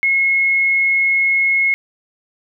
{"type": "tone", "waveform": "sine", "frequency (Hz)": 2170, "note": "C#7", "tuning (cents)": -37, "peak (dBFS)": -12, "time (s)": [0.03, 1.74], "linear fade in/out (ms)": 0, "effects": []}